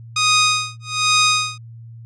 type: tone with tremolo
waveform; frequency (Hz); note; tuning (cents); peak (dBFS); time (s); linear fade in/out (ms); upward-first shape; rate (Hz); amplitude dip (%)
10% pulse; 1244.5; D#6; 0; -3; 0.16-1.58; 5; sine; 1.2; 100
effects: added 115 Hz sine -35 dBFS peak until 2.05 s + low-pass 7000 Hz 12 dB/octave